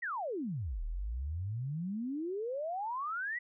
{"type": "exponential two-way sweep", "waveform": "sine", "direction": "down then up", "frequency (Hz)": [1997, 36.71, 1997], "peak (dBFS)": -34, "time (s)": [0.02, 3.39], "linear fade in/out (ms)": 10, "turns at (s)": 0.83, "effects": []}